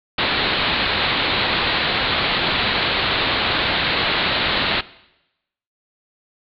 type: low-pass noise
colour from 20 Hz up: white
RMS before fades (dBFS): -20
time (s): 0.18-4.81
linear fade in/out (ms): 5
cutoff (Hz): 4300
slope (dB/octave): 96
effects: noise-tail reverb RT60 0.9 s tail -19 dB re dry